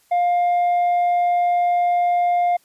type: tone with tanh clipping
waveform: sine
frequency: 705 Hz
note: F5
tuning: 16 cents sharp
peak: -16 dBFS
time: 0.11-2.57 s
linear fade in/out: 10 ms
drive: 3 dB
effects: white hiss -59 dBFS RMS until 2.64 s + resampled to 32000 Hz